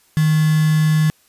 sine tone with quantisation, 155.56 Hz, D#3, in tune, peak -12 dBFS, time 0.17-1.1 s, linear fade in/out 0 ms, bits 4, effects white hiss -56 dBFS RMS until 1.28 s + resampled to 32000 Hz

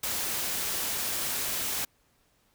white noise, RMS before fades -31 dBFS, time 0.03-1.85 s, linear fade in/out 5 ms, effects pink hiss -68 dBFS RMS until 2.54 s

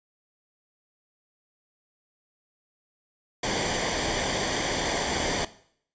pink noise with comb filter, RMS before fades -27 dBFS, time 3.43-5.45 s, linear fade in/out 5 ms, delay 0.75 ms, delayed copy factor -0.65, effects noise-tail reverb RT60 0.6 s tail -17 dB re dry + resampled to 16000 Hz

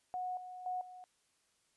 sine tone with level steps, 732 Hz, F#5, 19 cents flat, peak -36 / -45 / -35 / -49 dBFS, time 0.14-1.04 s, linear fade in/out 0 ms, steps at 0.37 / 0.66 / 0.81 s, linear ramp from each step 2 ms, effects white hiss -75 dBFS RMS until 1.76 s + resampled to 24000 Hz

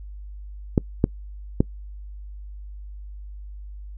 clicks, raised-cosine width 3 ms, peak -3 dBFS, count 3, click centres 0.778 / 1.041 / 1.605 s, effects noise-tail reverb RT60 0.1 s tail -24 dB re dry + added 50 Hz sine -35 dBFS peak until 3.97 s

